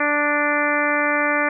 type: harmonic tone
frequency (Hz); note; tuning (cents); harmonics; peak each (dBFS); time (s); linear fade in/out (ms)
293.7; D4; 0; 1 / 2 / 3 / 4 / 5 / 6 / 7 / 8; -26 / -24 / -28 / -25 / -25 / -24 / -25 / -28; 0-1.49; 5
effects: none